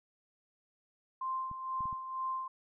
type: tone with tremolo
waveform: sine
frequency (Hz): 1046.5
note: C6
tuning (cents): 0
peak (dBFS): -32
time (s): 1.21-2.48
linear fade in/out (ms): 5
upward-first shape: sine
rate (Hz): 2.1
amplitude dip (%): 60
type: clicks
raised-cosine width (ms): 5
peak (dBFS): -36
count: 4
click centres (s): 1.514 / 1.807 / 1.856 / 1.928
effects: none